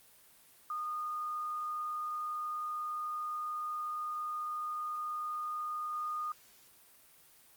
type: tone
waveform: sine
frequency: 1226 Hz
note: D#6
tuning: 26 cents flat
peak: -34 dBFS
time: 0.7-6.32 s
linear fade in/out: 2 ms
effects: white hiss -61 dBFS RMS until 7.56 s + Opus 32 kbps